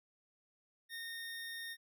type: tone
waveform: 25% pulse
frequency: 1841 Hz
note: A#6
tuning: 22 cents flat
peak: -39 dBFS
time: 0.89-1.77 s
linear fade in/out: 50 ms
effects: none